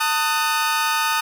sawtooth chord, D# diminished, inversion second, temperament just, 896 / 1244.5 / 1493.4 Hz, A5 / D#6 / F#6, +31 / 0 / +16 cents, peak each -19 / -18 / -22 dBFS, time 0-1.21 s, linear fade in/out 10 ms, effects none

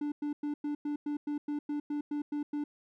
triangle tone bursts, 293.7 Hz, D4, in tune, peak -29 dBFS, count 13, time 0.01-2.64 s, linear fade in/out 5 ms, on 110 ms, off 100 ms, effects none

